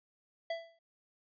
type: tone with exponential decay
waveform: square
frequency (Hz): 665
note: E5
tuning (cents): +15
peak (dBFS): -32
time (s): 0.5-0.79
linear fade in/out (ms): 5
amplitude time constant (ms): 61
effects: resampled to 11025 Hz